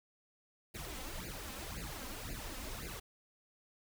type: noise with flanger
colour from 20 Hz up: pink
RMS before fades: -44 dBFS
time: 0.74-3 s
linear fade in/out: 10 ms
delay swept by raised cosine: 0.43 to 3.93 ms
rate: 1.9 Hz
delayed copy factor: +0.9
effects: none

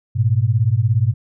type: beating tone pair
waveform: sine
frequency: 103.83 / 120.83 Hz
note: G#2 / B2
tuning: 0 / -37 cents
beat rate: 17 Hz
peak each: -16 dBFS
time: 0.15-1.14 s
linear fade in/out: 20 ms
effects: none

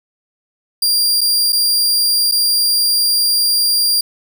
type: tone with dropouts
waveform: sawtooth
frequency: 4775 Hz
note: D8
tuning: 28 cents sharp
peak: -9 dBFS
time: 0.82-4.01 s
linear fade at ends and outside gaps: 5 ms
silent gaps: 1.209-1.213 / 1.523-1.528 / 2.314-2.32 s
effects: none

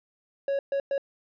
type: tone bursts at uneven times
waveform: triangle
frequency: 554.4 Hz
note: C#5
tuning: in tune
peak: -22 dBFS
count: 3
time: 0.48-0.59 / 0.72-0.8 / 0.91-0.98 s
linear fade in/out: 2 ms
effects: resampled to 11025 Hz

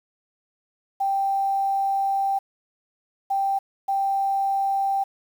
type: tone bursts at uneven times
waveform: sine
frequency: 785 Hz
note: G5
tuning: 2 cents sharp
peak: -20 dBFS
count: 3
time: 1-2.39 / 3.3-3.59 / 3.88-5.04 s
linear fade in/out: 10 ms
effects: 8-bit

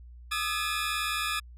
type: tone cluster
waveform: 20% pulse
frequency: 1217 / 1296 / 1701 Hz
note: D#6 / E6 / G#6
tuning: -39 / -30 / +41 cents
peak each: -26 / -30 / -29 dBFS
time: 0.31-1.4 s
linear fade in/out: 10 ms
effects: added 60 Hz sine -45 dBFS peak until 1.57 s + resampled to 32000 Hz

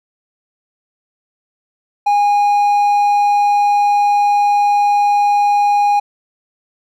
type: tone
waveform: triangle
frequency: 820 Hz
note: G#5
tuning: 22 cents flat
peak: -8 dBFS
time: 2.06-6 s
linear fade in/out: 10 ms
effects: none

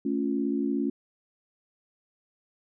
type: chord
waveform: sine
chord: A augmented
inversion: none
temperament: equal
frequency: 220 / 277.2 / 349.2 Hz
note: A3 / C#4 / E#4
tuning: 0 / 0 / 0 cents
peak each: -30 / -27 / -32 dBFS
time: 0.05-0.9 s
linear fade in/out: 5 ms
effects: none

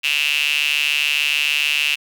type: tone with high-pass filter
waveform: sawtooth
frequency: 146.83 Hz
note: D3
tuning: in tune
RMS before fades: -19 dBFS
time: 0.03-1.96 s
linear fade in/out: 20 ms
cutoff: 2700 Hz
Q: 9.7
effects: none

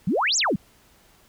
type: exponential two-way sweep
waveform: sine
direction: up then down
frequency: 151.7 to 7940 to 151.7 Hz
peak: -19 dBFS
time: 0.07-0.56 s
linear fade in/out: 5 ms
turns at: 0.37 s
effects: pink hiss -57 dBFS RMS until 1.28 s

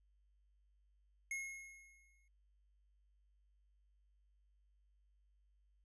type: tone with exponential decay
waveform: square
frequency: 2164 Hz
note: C#7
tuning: 42 cents flat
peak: -39 dBFS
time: 1.31-2.28 s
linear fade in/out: 2 ms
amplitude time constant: 210 ms
effects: added 50 Hz sine -70 dBFS peak until 5.84 s + resampled to 24000 Hz

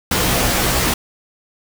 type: noise with comb filter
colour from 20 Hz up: pink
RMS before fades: -17 dBFS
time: 0.11-0.94 s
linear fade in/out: 5 ms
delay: 16 ms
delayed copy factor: +0.8
effects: none

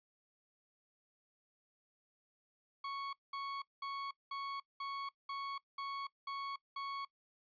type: tone bursts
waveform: 40% pulse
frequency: 1108.7 Hz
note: C#6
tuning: in tune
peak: -39 dBFS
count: 9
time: 2.84-7.05 s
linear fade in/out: 5 ms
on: 290 ms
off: 200 ms
effects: noise-tail reverb RT60 0.1 s tail -21 dB re dry + resampled to 11025 Hz

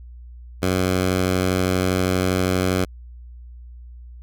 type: tone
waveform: 10% pulse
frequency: 92.5 Hz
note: F#2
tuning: in tune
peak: -10 dBFS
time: 0.62-2.85 s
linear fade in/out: 10 ms
effects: added 60 Hz sine -37 dBFS peak until 4.22 s

